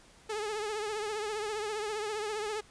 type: tone with vibrato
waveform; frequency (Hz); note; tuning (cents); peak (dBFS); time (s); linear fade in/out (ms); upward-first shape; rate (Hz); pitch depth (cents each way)
sawtooth; 424.9; G#4; +40; -29; 0.29-2.61; 10; triangle; 15; 80
effects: pink hiss -58 dBFS RMS until 2.7 s + resampled to 22050 Hz